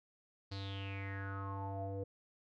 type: tone with low-pass filter sweep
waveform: square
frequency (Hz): 98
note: G2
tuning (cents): 0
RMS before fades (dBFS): -42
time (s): 0.51-2.04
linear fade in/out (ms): 10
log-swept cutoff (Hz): 4500 to 500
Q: 7.4
effects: none